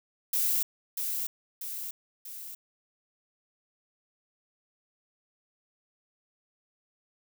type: noise with echo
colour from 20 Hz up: violet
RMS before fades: -27 dBFS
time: 0.33-0.63 s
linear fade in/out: 5 ms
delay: 640 ms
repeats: 3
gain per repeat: -5 dB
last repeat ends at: 2.55 s
effects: none